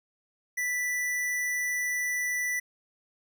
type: tone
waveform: square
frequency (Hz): 1975.5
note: B6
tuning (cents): 0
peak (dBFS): -28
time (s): 0.57-2.6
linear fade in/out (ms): 10
effects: none